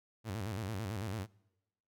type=tone with vibrato; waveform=sawtooth; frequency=103 Hz; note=G#2; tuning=14 cents flat; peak=-33 dBFS; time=0.24-1.27 s; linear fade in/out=50 ms; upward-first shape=square; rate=9 Hz; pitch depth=150 cents each way; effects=noise-tail reverb RT60 1.0 s tail -26 dB re dry